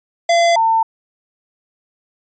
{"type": "tone pair in turn", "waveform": ["square", "sine"], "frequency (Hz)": [682, 900.3], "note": ["F5", "A5"], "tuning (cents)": [-41, 39], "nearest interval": "perfect fourth", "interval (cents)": 480, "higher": "second", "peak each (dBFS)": -11, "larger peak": "neither", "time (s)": [[0.29, 0.56], [0.56, 0.83]], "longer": "neither", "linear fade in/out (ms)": 5, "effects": ["resampled to 16000 Hz"]}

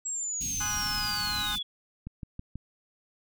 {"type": "linear sweep", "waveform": "sine", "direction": "down", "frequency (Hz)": [7670, 3322], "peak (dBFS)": -30, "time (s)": [0.05, 1.63], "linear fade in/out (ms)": 10}
{"type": "band-stop noise", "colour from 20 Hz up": "pink", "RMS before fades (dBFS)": -38, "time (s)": [0.4, 1.59], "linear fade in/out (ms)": 20, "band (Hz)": [290, 2500], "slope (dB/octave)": 48}
{"type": "chord", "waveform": "30% pulse", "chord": "Ab dominant seventh", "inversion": "none", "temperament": "equal", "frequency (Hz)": [830.6, 1046.5, 1244.5, 1480], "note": ["Ab5", "C6", "Eb6", "Gb6"], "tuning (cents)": [0, 0, 0, 0], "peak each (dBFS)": [-36, -39, -36, -33], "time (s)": [0.6, 1.56], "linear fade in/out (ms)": 10}
{"type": "click train", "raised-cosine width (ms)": 5, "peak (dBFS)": -25, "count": 4, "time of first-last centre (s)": [2.07, 2.556], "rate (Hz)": 6.17}
{"effects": []}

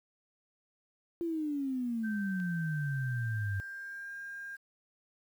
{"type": "exponential sweep", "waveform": "sine", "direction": "down", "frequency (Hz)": [344.5, 96.3], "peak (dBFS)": -31, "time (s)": [1.21, 3.6], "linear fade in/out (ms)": 0}
{"type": "tone with pitch glide", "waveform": "sine", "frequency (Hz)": [1557, 1606.3], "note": ["G6", "G6"], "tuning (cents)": [-12, 42], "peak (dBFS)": -40, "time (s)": [2.03, 4.57], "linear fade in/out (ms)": 20, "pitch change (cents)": 54, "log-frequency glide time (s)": [2.76, 4.14]}
{"type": "click", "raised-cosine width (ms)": 0.2, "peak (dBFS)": -38, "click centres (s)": 2.401}
{"effects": ["10-bit"]}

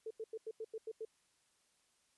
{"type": "tone bursts", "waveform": "sine", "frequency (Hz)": 443, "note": "A4", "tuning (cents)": 12, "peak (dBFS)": -40, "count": 8, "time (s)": [0.06, 1.051], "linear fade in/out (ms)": 5, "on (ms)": 46, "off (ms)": 89, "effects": ["white hiss -75 dBFS RMS until 2.17 s", "resampled to 24000 Hz"]}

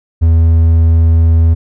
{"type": "tone", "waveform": "triangle", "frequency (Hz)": 82, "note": "E2", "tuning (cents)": -9, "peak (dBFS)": -3, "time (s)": [0.21, 1.55], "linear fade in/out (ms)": 20, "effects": []}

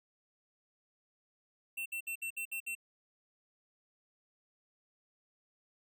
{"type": "tone bursts", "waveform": "square", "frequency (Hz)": 2700, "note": "E7", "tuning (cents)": 41, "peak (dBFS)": -37, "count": 7, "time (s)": [1.77, 2.752], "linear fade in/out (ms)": 10, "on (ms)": 88, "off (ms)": 61, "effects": []}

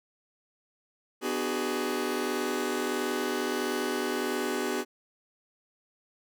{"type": "chord", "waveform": "sawtooth", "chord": "G# half-diminished seventh", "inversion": "first", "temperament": "just", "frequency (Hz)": [249.2, 299, 373.8, 415.3], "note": ["B3", "D4", "F#4", "G#4"], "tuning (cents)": [16, 31, 18, 0], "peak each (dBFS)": [-30, -32, -28, -30], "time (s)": [1.21, 4.85], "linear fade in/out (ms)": 50, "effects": []}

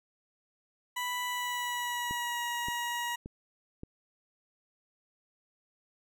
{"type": "tone with pitch glide", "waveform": "20% pulse", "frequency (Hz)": [987.8, 954.7], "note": ["B5", "A#5"], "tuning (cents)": [0, 41], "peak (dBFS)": -27, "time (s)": [0.96, 3.16], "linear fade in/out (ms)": 10, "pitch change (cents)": -59, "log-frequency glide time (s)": [1.28, 2.44]}
{"type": "click train", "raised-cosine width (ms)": 3, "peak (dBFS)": -28, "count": 4, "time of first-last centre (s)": [2.11, 3.834], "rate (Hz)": 1.74}
{"effects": []}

